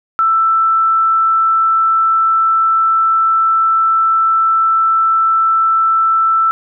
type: tone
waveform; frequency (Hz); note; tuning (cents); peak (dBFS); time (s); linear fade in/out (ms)
sine; 1327; E6; +11; -9; 0.19-6.51; 0
effects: none